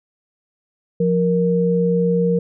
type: tone pair together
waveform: sine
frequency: 175.8 / 468.1 Hz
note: F3 / A#4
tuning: +12 / +7 cents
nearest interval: octave + perfect fourth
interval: 1695 cents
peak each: -17 dBFS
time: 1-2.39 s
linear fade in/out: 5 ms
effects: none